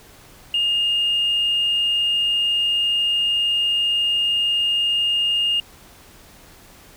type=tone with tanh clipping; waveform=triangle; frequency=2833 Hz; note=F7; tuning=24 cents sharp; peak=-17 dBFS; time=0.54-5.6 s; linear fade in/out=2 ms; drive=4 dB; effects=pink hiss -47 dBFS RMS until 6.96 s